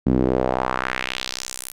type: tone with band-pass filter sweep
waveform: sawtooth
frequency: 63.7 Hz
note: C2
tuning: 46 cents flat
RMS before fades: -23 dBFS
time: 0.06-1.72 s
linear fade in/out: 10 ms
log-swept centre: 230 to 12000 Hz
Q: 1.9
effects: none